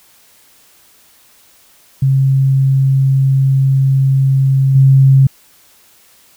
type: tone with level steps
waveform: sine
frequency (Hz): 134.8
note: C#3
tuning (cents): -48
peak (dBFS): -8 / -4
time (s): 2.02-5.27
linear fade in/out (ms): 5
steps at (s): 4.75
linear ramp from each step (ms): 5
effects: white hiss -48 dBFS RMS until 6.36 s